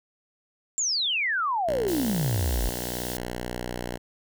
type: exponential sweep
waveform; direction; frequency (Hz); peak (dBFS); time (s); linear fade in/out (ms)
sine; down; 7459 to 42.88; -23; 0.78-2.69; 0
type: tone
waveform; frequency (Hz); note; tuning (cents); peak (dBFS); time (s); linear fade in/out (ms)
5% pulse; 60.8; B1; -26; -20; 1.67-3.98; 20
type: high-pass noise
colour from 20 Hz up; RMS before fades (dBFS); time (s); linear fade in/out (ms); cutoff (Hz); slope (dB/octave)
white; -36; 1.88-3.17; 0; 2800; 48
effects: none